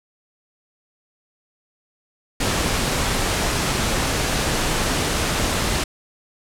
pink noise, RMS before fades -21 dBFS, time 2.4-5.84 s, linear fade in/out 5 ms, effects low-pass 10000 Hz 12 dB/octave

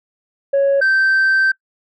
sine tone pair in turn, 554.4 / 1556.8 Hz, C#5 / G6, 0 / -12 cents, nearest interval octave + tritone, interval 1788 cents, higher second, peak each -9 dBFS, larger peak neither, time 0.53-0.81 / 0.81-1.52 s, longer second, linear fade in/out 10 ms, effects noise-tail reverb RT60 0.1 s tail -23 dB re dry + tanh soft clip ceiling -10 dBFS

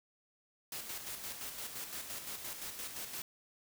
white noise with tremolo, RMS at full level -42 dBFS, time 0.72-3.22 s, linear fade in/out 2 ms, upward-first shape square, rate 5.8 Hz, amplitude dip 45%, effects none

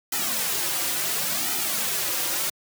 white noise with flanger, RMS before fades -26 dBFS, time 0.12-2.5 s, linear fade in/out 5 ms, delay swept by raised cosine 1.8 to 4.7 ms, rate 0.71 Hz, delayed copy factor -1, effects high-pass 150 Hz 12 dB/octave

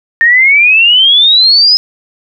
sine exponential sweep, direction up, 1812 to 5140 Hz, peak -3 dBFS, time 0.21-1.77 s, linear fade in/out 0 ms, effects none

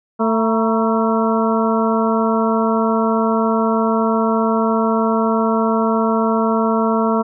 harmonic tone with a mistuned harmonic, 223.2 Hz, A3, 25 cents sharp, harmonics 1 / 2 / 3 / 4 / 5 / 6, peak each -17 / -20 / -22 / -23 / -24 / -25 dBFS, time 0.19-7.23 s, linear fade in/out 20 ms, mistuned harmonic 4, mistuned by +91 cents, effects none

